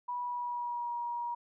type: tone with pitch glide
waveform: sine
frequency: 977 to 953 Hz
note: B5 to A#5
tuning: -19 to +38 cents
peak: -33 dBFS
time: 0.08-1.35 s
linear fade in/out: 10 ms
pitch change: -43 cents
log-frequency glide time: 0.21-0.93 s
effects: none